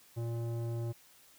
square tone with low-pass filter, 116.54 Hz, A#2, in tune, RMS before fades -36 dBFS, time 0.16-0.93 s, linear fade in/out 20 ms, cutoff 590 Hz, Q 0.9, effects white hiss -61 dBFS RMS until 1.38 s

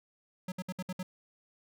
square tone bursts, 184 Hz, F#3, 9 cents flat, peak -35 dBFS, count 6, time 0.48-1.03 s, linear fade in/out 5 ms, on 40 ms, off 62 ms, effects none

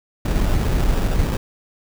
brown noise with sample-and-hold, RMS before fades -18 dBFS, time 0.25-1.37 s, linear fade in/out 5 ms, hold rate 2100 Hz, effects none

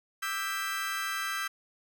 35% pulse chord, E minor seventh, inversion third, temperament just, 1186.7 / 1318.5 / 1582.2 / 1977.8 Hz, D6 / E6 / G6 / B6, +18 / 0 / +16 / +2 cents, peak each -38 / -35 / -33 / -37 dBFS, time 0.22-1.48 s, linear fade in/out 10 ms, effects none

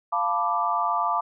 sine chord, B half-diminished seventh, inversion second, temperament equal, 698.5 / 880 / 987.8 / 1174.7 Hz, F5 / A5 / B5 / D6, 0 / 0 / 0 / 0 cents, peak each -28 / -28 / -28 / -25 dBFS, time 0.12-1.21 s, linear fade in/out 10 ms, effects none

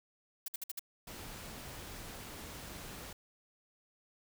blue noise bursts, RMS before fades -39 dBFS, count 5, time 0.46-0.794 s, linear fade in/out 5 ms, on 22 ms, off 56 ms
pink noise, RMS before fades -47 dBFS, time 1.07-3.13 s, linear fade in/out 5 ms
effects none

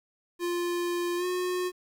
square tone with pitch glide, 349.2 to 362.1 Hz, F4 to F#4, 0 to -37 cents, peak -28 dBFS, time 0.39-1.72 s, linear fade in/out 50 ms, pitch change +63 cents, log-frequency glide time 1.17-1.25 s, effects 10-bit

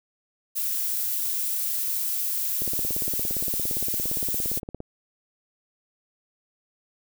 violet noise, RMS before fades -27 dBFS, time 0.55-4.6 s, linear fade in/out 20 ms
click train, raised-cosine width 2 ms, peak -21 dBFS, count 39, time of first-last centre 2.62-4.804 s, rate 17.4 Hz
effects none

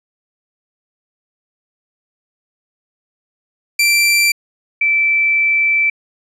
sawtooth / sine tone pair in turn, 2349 / 2326 Hz, D7 / D7, 0 / -17 cents, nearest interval unison, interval 17 cents, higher first, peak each -7 / -11 dBFS, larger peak first, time 3.79-4.32 / 4.81-5.9 s, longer second, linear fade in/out 5 ms, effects resampled to 32000 Hz

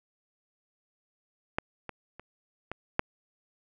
clicks, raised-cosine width 0.5 ms, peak -12 / -22 / -29 / -20 / -8 dBFS, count 5, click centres 1.585 / 1.893 / 2.196 / 2.716 / 2.994 s, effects none

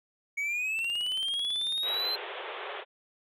triangle linear sweep, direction up, 2228 to 4126 Hz, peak -27 dBFS, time 0.37-2.16 s, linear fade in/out 10 ms
click train, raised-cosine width 0.2 ms, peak -29 dBFS, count 24, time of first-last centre 0.79-2.054 s, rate 18.2 Hz
pink band-pass noise, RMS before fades -39 dBFS, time 1.82-2.85 s, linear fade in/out 50 ms, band 370 to 3600 Hz, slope 96 dB/octave
effects none

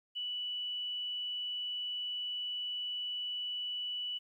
sine tone, 2960 Hz, F#7, in tune, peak -35 dBFS, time 0.15-4.19 s, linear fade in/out 20 ms, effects 12-bit

